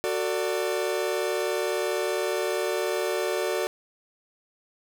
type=chord; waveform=40% pulse; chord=D major; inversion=first; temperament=equal with one note detuned; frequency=370 / 449.8 / 587.3 Hz; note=F#4 / A4 / D5; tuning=0 / +38 / 0 cents; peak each=-28 / -29 / -29 dBFS; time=0.04-3.67 s; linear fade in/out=0 ms; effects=none